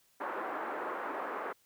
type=band-pass noise; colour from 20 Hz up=white; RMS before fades=-38 dBFS; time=0.2-1.53 s; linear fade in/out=10 ms; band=310 to 1400 Hz; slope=24 dB/octave; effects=white hiss -69 dBFS RMS until 1.65 s